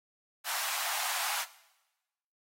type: high-pass noise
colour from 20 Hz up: pink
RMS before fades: -34 dBFS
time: 0.44-1.46 s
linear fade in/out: 50 ms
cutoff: 700 Hz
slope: 48 dB/octave
effects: noise-tail reverb RT60 1.0 s tail -18 dB re dry + AAC 48 kbps